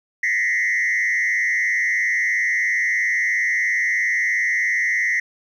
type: tone with frequency modulation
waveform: sine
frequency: 1975.5 Hz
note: B6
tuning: in tune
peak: -15 dBFS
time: 0.23-5.2 s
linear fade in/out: 5 ms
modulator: 103 Hz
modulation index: 1.4
effects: tanh soft clip ceiling -16 dBFS + 9-bit

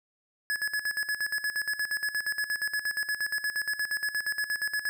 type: tone with tremolo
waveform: square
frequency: 1700 Hz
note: G#6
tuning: 40 cents sharp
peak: -27 dBFS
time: 0.5-4.89 s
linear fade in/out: 0 ms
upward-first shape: square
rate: 8.5 Hz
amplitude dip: 75%
effects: none

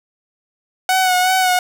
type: tone with vibrato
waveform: sawtooth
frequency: 740 Hz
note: F#5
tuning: in tune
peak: -9 dBFS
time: 0.89-1.59 s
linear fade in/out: 2 ms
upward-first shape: sine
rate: 2.7 Hz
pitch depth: 33 cents each way
effects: 8-bit

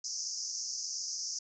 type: band-pass noise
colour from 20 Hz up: pink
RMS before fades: -38 dBFS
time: 0.04-1.39 s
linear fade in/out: 5 ms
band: 5000 to 6600 Hz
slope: 96 dB/octave
effects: none

